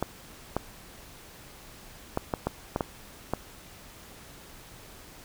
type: clicks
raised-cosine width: 1 ms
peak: -12 dBFS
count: 8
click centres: 0.026 / 0.566 / 2.174 / 2.338 / 2.47 / 2.761 / 2.808 / 3.336 s
effects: pink hiss -49 dBFS RMS until 5.24 s